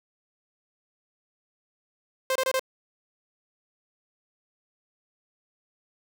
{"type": "tone bursts", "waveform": "sawtooth", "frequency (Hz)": 523.3, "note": "C5", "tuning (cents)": 0, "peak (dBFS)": -19, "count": 4, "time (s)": [2.3, 2.595], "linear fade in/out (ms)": 2, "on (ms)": 55, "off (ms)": 25, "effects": []}